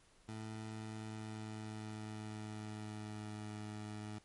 20% pulse tone with pitch glide, 109.6 to 106.05 Hz, A2 to G#2, -6 to +37 cents, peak -39 dBFS, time 0.28-4.19 s, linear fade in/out 10 ms, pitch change -57 cents, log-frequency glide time 0.7-3.45 s, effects pink hiss -68 dBFS RMS until 4.24 s + MP3 48 kbps

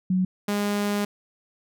sine / sawtooth tone pair in turn, 185 / 204.9 Hz, F#3 / G#3, 0 / -23 cents, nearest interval major second, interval 177 cents, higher second, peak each -19 / -19 dBFS, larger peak neither, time 0.1-0.25 / 0.48-1.05 s, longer second, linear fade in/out 5 ms, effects none

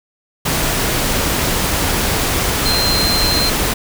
sine tone in noise, 4142 Hz, C8, 18 cents flat, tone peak -16 dBFS, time 2.65-3.5 s, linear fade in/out 10 ms, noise pink, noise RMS -17 dBFS, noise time 0.45-3.74 s, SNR -2 dB, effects none

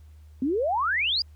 sine exponential sweep, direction up, 246.9 to 4990 Hz, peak -22 dBFS, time 0.42-1.22 s, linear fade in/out 2 ms, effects added 76 Hz sine -46 dBFS peak until 1.35 s + pink hiss -67 dBFS RMS until 1.35 s

